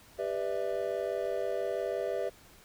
triangle chord, E minor seventh, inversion first, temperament just, 395.6 / 494.4 / 593.3 / 659.3 Hz, G4 / B4 / D5 / E5, +16 / +2 / +18 / 0 cents, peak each -34 dBFS, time 0.18-2.3 s, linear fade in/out 20 ms, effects pink hiss -57 dBFS RMS until 2.64 s

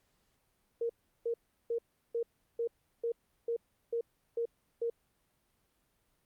sine tone bursts, 466.2 Hz, A#4, in tune, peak -30 dBFS, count 10, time 0.81-4.9 s, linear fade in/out 5 ms, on 85 ms, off 360 ms, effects pink hiss -75 dBFS RMS until 6.25 s + Opus 48 kbps

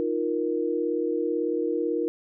sine chord, Eb suspended second, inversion none, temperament equal with one note detuned, 311.1 / 349.2 / 469.4 Hz, Eb4 / F4 / Bb4, 0 / 0 / +12 cents, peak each -29 / -28 / -27 dBFS, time 0-2.08 s, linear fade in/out 0 ms, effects none

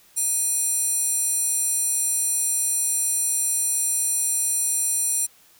square tone with high-pass filter, 830.6 Hz, G#5, in tune, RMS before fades -23 dBFS, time 0.16-5.27 s, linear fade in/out 20 ms, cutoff 8600 Hz, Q 5.4, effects white hiss -55 dBFS RMS until 5.59 s

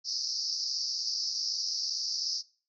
white band-pass noise, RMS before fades -33 dBFS, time 0.04-2.43 s, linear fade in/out 50 ms, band 4600 to 5600 Hz, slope 96 dB/octave, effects noise-tail reverb RT60 0.4 s tail -21 dB re dry

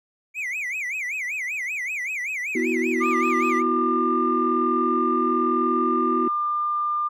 triangle tone with vibrato, 2236 Hz, C#7, 14 cents sharp, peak -24 dBFS, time 0.34-3.63 s, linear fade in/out 50 ms, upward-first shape sine, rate 5.2 Hz, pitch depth 240 cents each way
sine chord, B suspended fourth, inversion none, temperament just, 246.9 / 329.3 / 370.4 Hz, B3 / E4 / F#4, 0 / -2 / +2 cents, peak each -25 dBFS, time 2.55-6.28 s, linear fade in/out 5 ms
sine tone, 1199 Hz, D6, 36 cents sharp, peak -21 dBFS, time 3-7.09 s, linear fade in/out 20 ms
effects tanh soft clip ceiling -10 dBFS

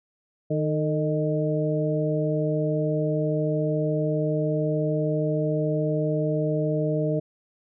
harmonic tone with a mistuned harmonic, 154.2 Hz, D#3, 15 cents flat, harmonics 1 / 2 / 3 / 4, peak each -25 / -29 / -28 / -28 dBFS, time 0.5-7.2 s, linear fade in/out 10 ms, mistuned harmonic 3, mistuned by -50 cents, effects none

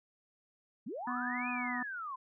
sine linear two-way sweep, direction up then down, 169.9 to 2517 to 1006 Hz, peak -38 dBFS, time 0.86-2.16 s, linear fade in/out 10 ms, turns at 1.49 s
harmonic tone, 246.9 Hz, B3, in tune, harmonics 1 / 3 / 4 / 5 / 6 / 7, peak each -38 / -43 / -42 / -42 / -48 / -43 dBFS, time 1.07-1.83 s, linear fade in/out 5 ms
effects none

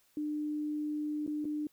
sine tone with dropouts, 300 Hz, D4, 37 cents sharp, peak -32 dBFS, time 0.17-1.67 s, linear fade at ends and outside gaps 2 ms, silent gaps 1.265-1.276 / 1.445-1.452 s, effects white hiss -69 dBFS RMS until 1.72 s

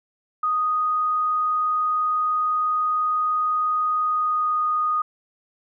sine tone with pitch glide, 1243 to 1235.8 Hz, D#6 to D#6, -2 to -12 cents, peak -19 dBFS, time 0.43-5.02 s, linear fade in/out 5 ms, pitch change -10 cents, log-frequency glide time 4.02-4.61 s, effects none

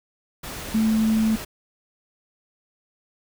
sine tone in noise, 220 Hz, A3, in tune, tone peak -17 dBFS, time 0.74-1.36 s, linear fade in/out 10 ms, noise pink, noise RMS -34 dBFS, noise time 0.43-1.45 s, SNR +14 dB, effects none

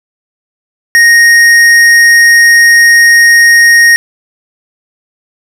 sine tone with hard clipping, 1864.7 Hz, A#6, in tune, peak -3 dBFS, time 0.95-3.96 s, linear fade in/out 0 ms, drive 11 dB, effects none

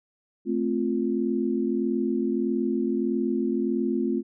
sine chord, F major, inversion first, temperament equal, 220 / 261.6 / 349.2 Hz, A3 / C4 / F4, 0 / 0 / 0 cents, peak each -27 dBFS, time 0.45-4.23 s, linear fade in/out 50 ms, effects none

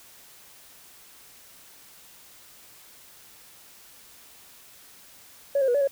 sine tone with pitch steps, 561 / 534 / 485 / 571 / 552 Hz, C#5 / C5 / B4 / D5 / C#5, +21 / +35 / -31 / -49 / -7 cents, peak -18 dBFS, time 5.55-5.875 s, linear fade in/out 5 ms, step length 65 ms, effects tanh soft clip ceiling -16 dBFS + white hiss -51 dBFS RMS until 5.91 s

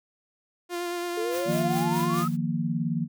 sawtooth tone with vibrato, 349.2 Hz, F4, in tune, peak -25 dBFS, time 0.69-2.26 s, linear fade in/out 50 ms, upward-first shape sine, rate 8.9 Hz, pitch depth 18 cents each way
sine exponential sweep, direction up, 422.5 to 1303 Hz, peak -28 dBFS, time 1.17-2.28 s, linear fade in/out 5 ms
white noise with tremolo, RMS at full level -38 dBFS, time 1.3-2.37 s, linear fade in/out 50 ms, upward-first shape sine, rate 4.7 Hz, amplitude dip 80%
sine chord, Eb suspended second, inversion none, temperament equal, 155.56 / 174.61 / 233.1 Hz, Eb3 / F3 / Bb3, 0 / 0 / 0 cents, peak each -29 dBFS, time 1.45-3.08 s, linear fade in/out 50 ms
effects none

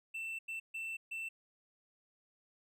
triangle tone bursts at uneven times, 2675 Hz, E7, 25 cents sharp, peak -37 dBFS, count 4, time 0.14-0.39 / 0.48-0.6 / 0.74-0.97 / 1.11-1.29 s, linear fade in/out 10 ms, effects none

